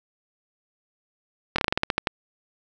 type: slowing click train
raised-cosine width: 0.3 ms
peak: -5 dBFS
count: 11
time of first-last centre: 1.56-2.072 s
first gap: 24 ms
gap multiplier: 1.16
effects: none